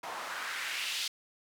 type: noise with band-pass filter sweep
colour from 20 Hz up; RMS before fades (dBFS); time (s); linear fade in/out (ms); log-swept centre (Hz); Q
white; -37; 0.03-1.08; 5; 780 to 3800; 1.8
effects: none